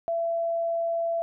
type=tone; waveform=sine; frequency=671 Hz; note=E5; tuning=31 cents sharp; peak=-24 dBFS; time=0.08-1.22 s; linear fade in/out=0 ms; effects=none